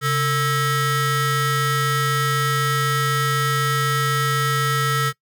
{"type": "ring-modulated tone", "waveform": "35% pulse", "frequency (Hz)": 588, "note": "D5", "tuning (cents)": 2, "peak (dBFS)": -13, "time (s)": [0.01, 5.13], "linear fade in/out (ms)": 50, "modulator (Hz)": 724, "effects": ["noise-tail reverb RT60 0.1 s tail -21 dB re dry"]}